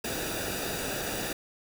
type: noise with comb filter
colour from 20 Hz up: pink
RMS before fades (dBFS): -33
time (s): 0.04-1.33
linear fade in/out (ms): 5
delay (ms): 0.94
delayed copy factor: -0.65
effects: none